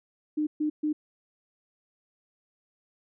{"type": "tone bursts", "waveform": "sine", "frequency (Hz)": 303.2, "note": "D#4", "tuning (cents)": -45, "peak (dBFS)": -24, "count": 3, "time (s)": [0.37, 0.93], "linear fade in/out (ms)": 10, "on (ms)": 100, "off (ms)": 130, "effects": []}